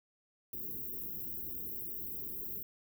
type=band-stop noise; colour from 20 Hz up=white; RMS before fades=-41 dBFS; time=0.53-2.63 s; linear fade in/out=2 ms; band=440 to 13000 Hz; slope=96 dB/octave; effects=none